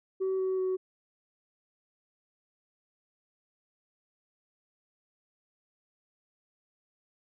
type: tone with pitch steps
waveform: sine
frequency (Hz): 380 / 376.7 / 373.5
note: F#4 / F#4 / F#4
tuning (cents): +46 / +31 / +16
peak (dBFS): -25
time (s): 0.2-0.77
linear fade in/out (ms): 20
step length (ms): 190
effects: tanh soft clip ceiling -25 dBFS